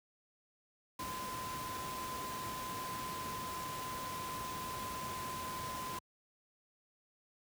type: tone in noise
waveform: sine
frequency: 1024 Hz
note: C6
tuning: 38 cents flat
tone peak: -41 dBFS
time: 0.99-5.99 s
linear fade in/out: 5 ms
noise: pink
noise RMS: -44 dBFS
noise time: 0.99-5.99 s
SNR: 0 dB
effects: high-pass 80 Hz 12 dB/octave